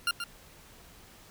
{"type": "tone with echo", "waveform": "20% pulse", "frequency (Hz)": 1396.9, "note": "F6", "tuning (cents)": 0, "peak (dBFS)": -20, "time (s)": [0.07, 0.11], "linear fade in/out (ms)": 2, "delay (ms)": 130, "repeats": 1, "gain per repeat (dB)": -8, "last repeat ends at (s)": 0.24, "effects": ["pink hiss -54 dBFS RMS until 1.3 s"]}